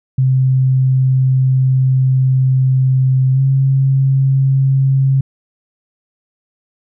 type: tone with pitch glide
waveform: sine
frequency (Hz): 130.81 to 134.72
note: C3 to C#3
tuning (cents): 0 to -49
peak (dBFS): -9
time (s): 0.18-5.21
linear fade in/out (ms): 5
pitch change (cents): +51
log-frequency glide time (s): 3.33-3.4
effects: none